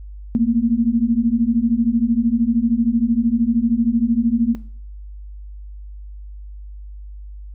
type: beating tone pair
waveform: sine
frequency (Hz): 225.1 / 238.1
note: A3 / A#3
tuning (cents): +40 / +37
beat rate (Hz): 13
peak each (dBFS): -17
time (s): 0.35-4.55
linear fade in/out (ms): 0
effects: noise-tail reverb RT60 0.5 s tail -17 dB re dry + added 50 Hz sine -32 dBFS peak until 7.54 s